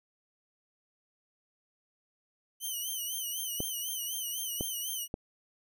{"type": "tone with vibrato", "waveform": "5% pulse", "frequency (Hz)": 3019, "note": "F#7", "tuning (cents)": 34, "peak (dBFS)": -26, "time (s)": [2.6, 5.08], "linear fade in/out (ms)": 50, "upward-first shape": "sine", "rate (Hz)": 4, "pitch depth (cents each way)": 83}
{"type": "clicks", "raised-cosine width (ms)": 2, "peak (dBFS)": -20, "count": 3, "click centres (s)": [3.604, 4.609, 5.141]}
{"effects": []}